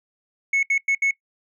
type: tone bursts at uneven times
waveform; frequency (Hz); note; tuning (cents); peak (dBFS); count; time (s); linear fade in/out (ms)
sine; 2200; C#7; -14; -14; 4; 0.53-0.63 / 0.7-0.78 / 0.88-0.95 / 1.02-1.11; 5
effects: noise-tail reverb RT60 0.1 s tail -22 dB re dry + tanh soft clip ceiling -16 dBFS